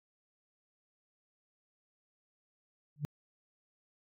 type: tone with exponential growth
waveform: sine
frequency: 146.83 Hz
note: D3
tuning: in tune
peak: -26 dBFS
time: 2.96-3.05 s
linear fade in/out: 0 ms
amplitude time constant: 18 ms
effects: tanh soft clip ceiling -25 dBFS